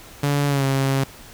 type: tone with pitch glide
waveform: sawtooth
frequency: 143.2 to 135.71 Hz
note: D3 to C#3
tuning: -43 to -36 cents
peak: -14 dBFS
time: 0.23-1.04 s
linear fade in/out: 5 ms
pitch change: -93 cents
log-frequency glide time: 0.48-0.64 s
effects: pink hiss -43 dBFS RMS until 1.33 s